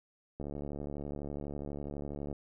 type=click train; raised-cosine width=2 ms; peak=-27 dBFS; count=140; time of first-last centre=0.4-2.328 s; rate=72.1 Hz; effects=none